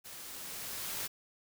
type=noise with level ramp; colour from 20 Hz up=white; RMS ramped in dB=-48 to -37 dBFS; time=0.04-1.08 s; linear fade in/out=20 ms; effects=none